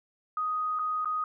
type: tone with dropouts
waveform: sine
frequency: 1248 Hz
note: D#6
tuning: 5 cents sharp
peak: -27 dBFS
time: 0.37-1.24 s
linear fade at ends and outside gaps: 2 ms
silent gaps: 0.789-0.793 / 1.047-1.056 s
effects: none